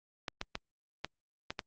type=clicks; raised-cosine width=0.2 ms; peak=-17 dBFS; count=6; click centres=0.282 / 0.414 / 0.554 / 1.046 / 1.505 / 1.592 s; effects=low-pass 5000 Hz 12 dB/octave + Opus 48 kbps